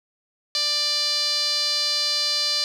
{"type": "tone with band-pass filter", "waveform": "sawtooth", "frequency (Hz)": 590, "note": "D5", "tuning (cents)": 8, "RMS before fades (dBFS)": -23, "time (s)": [0.55, 2.64], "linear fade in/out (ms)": 0, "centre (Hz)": 4500, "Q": 7.3, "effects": []}